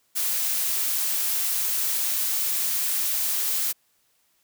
blue noise, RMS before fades -25 dBFS, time 0.15-3.73 s, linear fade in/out 20 ms, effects white hiss -67 dBFS RMS until 4.43 s

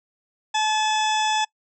harmonic tone, 862 Hz, A5, 36 cents flat, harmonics 1 / 2 / 3 / 4 / 6 / 7 / 8 / 9, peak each -21 / -29 / -31 / -27 / -35 / -36 / -37 / -37 dBFS, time 0.54-1.45 s, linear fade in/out 10 ms, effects noise-tail reverb RT60 0.1 s tail -25 dB re dry

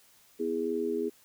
sine chord, E major, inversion second, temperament just, 247.2 / 329.6 / 412 Hz, B3 / E4 / G#4, +2 / 0 / -14 cents, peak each -35 / -34 / -30 dBFS, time 0.39-1.1 s, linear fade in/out 20 ms, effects white hiss -61 dBFS RMS until 1.24 s

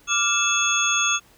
sine tone cluster, 1176 / 1398 / 2628 / 3404 / 6510 Hz, D6 / F6 / E7 / G#7 / G#8, +2 / +1 / -6 / +42 / -36 cents, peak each -27 / -26 / -24 / -25 / -23 dBFS, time 0.07-1.2 s, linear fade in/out 50 ms, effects pink hiss -55 dBFS RMS until 1.37 s

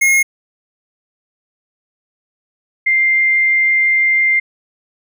square / sine tone pair in turn, 2152 / 2098 Hz, C7 / C7, +48 / +4 cents, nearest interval unison, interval 44 cents, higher first, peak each -10 dBFS, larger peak neither, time 0.01-0.23 / 2.86-4.4 s, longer second, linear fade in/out 10 ms, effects none

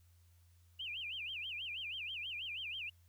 sine tone with vibrato, 2761 Hz, F7, 20 cents flat, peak -40 dBFS, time 0.79-2.9 s, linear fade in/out 10 ms, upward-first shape sine, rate 6.2 Hz, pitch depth 260 cents each way, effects added 86 Hz sine -63 dBFS peak until 3.08 s + white hiss -75 dBFS RMS until 3.08 s

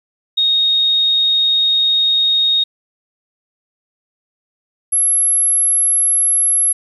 sine tone pair in turn, 3729 / 11126 Hz, A#7 / F9, 0 / -8 cents, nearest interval octave + perfect fifth, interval 1892 cents, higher second, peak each -11 dBFS, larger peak neither, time 0.37-2.64 / 4.92-6.73 s, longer first, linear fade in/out 10 ms, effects 8-bit

